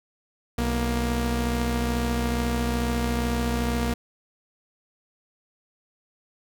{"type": "tone pair together", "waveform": "sawtooth", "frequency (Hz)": [62.3, 235.2], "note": ["B1", "A#3"], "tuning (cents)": [16, 16], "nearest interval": "octave + major seventh", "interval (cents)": 2300, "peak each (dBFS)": -22, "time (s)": [0.58, 3.94], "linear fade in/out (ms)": 5, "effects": []}